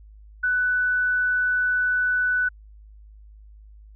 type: tone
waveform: sine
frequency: 1491 Hz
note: F#6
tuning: 13 cents sharp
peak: -19 dBFS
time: 0.43-2.49 s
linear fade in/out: 10 ms
effects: added 52 Hz sine -44 dBFS peak until 3.95 s